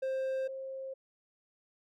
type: tone pair in turn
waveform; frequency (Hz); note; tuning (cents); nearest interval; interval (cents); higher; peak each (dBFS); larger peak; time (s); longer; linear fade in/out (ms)
triangle / sine; 528 / 532.3; C5 / C5; +16 / +30; unison; 14; second; -29 / -38; first; 0.02-0.48 / 0.48-0.94; neither; 10
effects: none